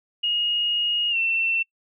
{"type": "tone with pitch glide", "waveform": "sine", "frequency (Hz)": [2869, 2692], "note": ["F7", "E7"], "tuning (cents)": [46, 36], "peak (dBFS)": -20, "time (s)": [0.23, 1.63], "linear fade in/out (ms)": 10, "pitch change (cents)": -110, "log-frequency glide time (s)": [1.1, 1.17], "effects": ["noise-tail reverb RT60 0.1 s tail -25 dB re dry"]}